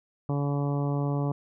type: harmonic tone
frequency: 142.6 Hz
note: C#3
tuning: 49 cents sharp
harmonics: 1 / 2 / 3 / 4 / 5 / 6 / 7 / 8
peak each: -26 / -32 / -36 / -38 / -40 / -42 / -43 / -44 dBFS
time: 0.29-1.32 s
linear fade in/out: 2 ms
effects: none